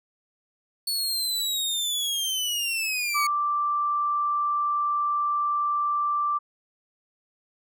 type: linear sweep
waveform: sawtooth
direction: down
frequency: 4438 to 2217 Hz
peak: -22 dBFS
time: 0.87-3.27 s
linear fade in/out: 5 ms
type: tone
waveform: sine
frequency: 1174.7 Hz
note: D6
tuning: in tune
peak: -22 dBFS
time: 3.14-6.39 s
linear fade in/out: 20 ms
effects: none